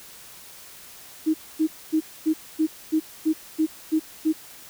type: tone bursts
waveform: sine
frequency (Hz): 314.6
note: D#4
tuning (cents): +19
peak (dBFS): -17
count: 10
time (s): 1.26-4.33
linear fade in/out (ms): 20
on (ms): 82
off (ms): 250
effects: white hiss -45 dBFS RMS until 4.69 s